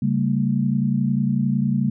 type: chord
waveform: sine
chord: G diminished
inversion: second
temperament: equal with one note detuned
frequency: 138.59 / 196 / 227.1 Hz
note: Db3 / G3 / Bb3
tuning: 0 / 0 / -45 cents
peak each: -22 dBFS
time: 0.02-1.9 s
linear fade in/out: 5 ms
effects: none